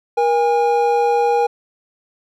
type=tone pair together; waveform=triangle; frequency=474.6 / 815.2 Hz; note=A#4 / G#5; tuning=+31 / -32 cents; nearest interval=major sixth; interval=937 cents; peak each=-14 dBFS; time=0.17-1.47 s; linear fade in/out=10 ms; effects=none